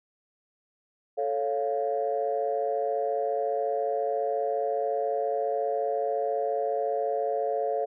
sine chord, A augmented, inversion none, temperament equal, 440 / 554.4 / 698.5 Hz, A4 / C#5 / E#5, 0 / 0 / 0 cents, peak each -29 dBFS, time 1.17-7.86 s, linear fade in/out 20 ms, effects tanh soft clip ceiling -16 dBFS

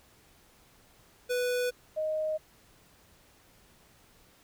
square / sine tone pair in turn, 493.9 / 622.3 Hz, B4 / D#5, 0 / 0 cents, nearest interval major third, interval 400 cents, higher second, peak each -28 / -28 dBFS, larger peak neither, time 1.29-1.71 / 1.96-2.38 s, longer neither, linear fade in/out 20 ms, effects pink hiss -61 dBFS RMS until 4.43 s

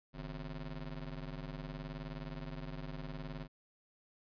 25% pulse ring-modulated tone, 99.5 Hz, G2, 26 cents sharp, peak -35 dBFS, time 0.13-3.48 s, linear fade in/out 50 ms, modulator 59.4 Hz, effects resampled to 11025 Hz

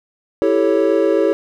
triangle chord, A dominant seventh, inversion second, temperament equal, 329.6 / 392 / 440 / 554.4 Hz, E4 / G4 / A4 / C#5, 0 / 0 / 0 / 0 cents, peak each -16 dBFS, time 0.42-1.33 s, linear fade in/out 0 ms, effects none

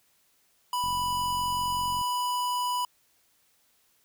square tone, 987.8 Hz, B5, in tune, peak -27 dBFS, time 0.73-2.85 s, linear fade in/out 2 ms
click train, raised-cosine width 5 ms, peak -31 dBFS, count 54, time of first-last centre 0.84-2.013 s, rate 45.2 Hz
effects white hiss -67 dBFS RMS until 4.04 s

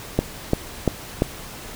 click train, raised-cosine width 2 ms, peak -3 dBFS, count 4, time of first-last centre 0.19-1.221 s, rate 2.91 Hz, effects pink hiss -37 dBFS RMS until 1.75 s

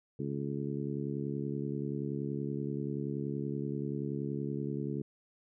harmonic tone, 70.5 Hz, C#2, 30 cents sharp, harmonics 2 / 3 / 4 / 5 / 6, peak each -37 / -39 / -40 / -41 / -42 dBFS, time 0.19-5.02 s, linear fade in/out 5 ms, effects none

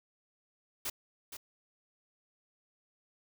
white noise with echo, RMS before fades -36 dBFS, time 0.85-0.9 s, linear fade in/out 5 ms, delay 470 ms, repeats 1, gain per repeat -9 dB, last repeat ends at 1.37 s, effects none

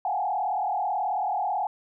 sine tone with frequency modulation, 784 Hz, G5, in tune, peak -24 dBFS, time 0.05-1.67 s, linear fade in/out 2 ms, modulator 38.4 Hz, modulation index 2, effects none

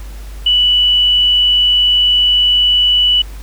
sine tone, 2960 Hz, F#7, in tune, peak -8 dBFS, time 0.46-3.22 s, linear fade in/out 5 ms, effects added 50 Hz sine -26 dBFS peak until 3.42 s + pink hiss -40 dBFS RMS until 3.42 s

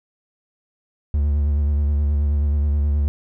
triangle tone with vibrato, 72.8 Hz, D2, 15 cents flat, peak -14 dBFS, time 1.14-3.08 s, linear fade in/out 0 ms, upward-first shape sine, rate 9.4 Hz, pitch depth 43 cents each way, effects none

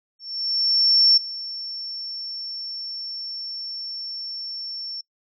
sine tone with ADSR envelope, 5430 Hz, F8, 50 cents flat, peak -11 dBFS, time 0.19-5.01 s, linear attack 980 ms, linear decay 10 ms, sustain -18 dB, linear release 4 ms, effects noise-tail reverb RT60 0.1 s tail -25 dB re dry

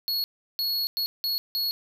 square tone bursts at uneven times, 4344 Hz, C#8, 36 cents flat, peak -25 dBFS, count 5, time 0.08-0.24 / 0.59-0.87 / 0.97-1.06 / 1.24-1.38 / 1.55-1.71 s, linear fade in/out 0 ms, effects none

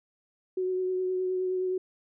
sine tone with vibrato, 370 Hz, F#4, in tune, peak -26 dBFS, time 0.57-1.78 s, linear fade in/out 5 ms, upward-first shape triangle, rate 9.6 Hz, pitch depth 19 cents each way, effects none

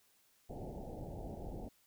pink low-pass noise, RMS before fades -45 dBFS, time 0.49-1.69 s, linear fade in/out 10 ms, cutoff 840 Hz, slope 96 dB/octave, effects white hiss -71 dBFS RMS until 1.86 s

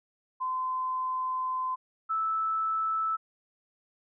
sine tone pair in turn, 1028 / 1312.4 Hz, C6 / E6, -31 / -8 cents, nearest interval major third, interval 423 cents, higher second, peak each -28 / -26 dBFS, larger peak second, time 0.4-1.76 / 2.09-3.17 s, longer first, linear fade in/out 20 ms, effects none

